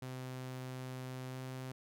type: tone with pitch glide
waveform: sawtooth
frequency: 128.7 to 129.74 Hz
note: C3 to C3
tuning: -28 to -14 cents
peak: -38 dBFS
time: 0.02-1.72 s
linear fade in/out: 5 ms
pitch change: +14 cents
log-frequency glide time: 1.27-1.38 s
effects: none